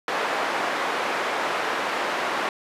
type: band-pass noise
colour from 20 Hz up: white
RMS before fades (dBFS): -26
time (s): 0.08-2.49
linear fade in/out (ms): 2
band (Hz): 390 to 1500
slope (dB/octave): 12
effects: resampled to 32000 Hz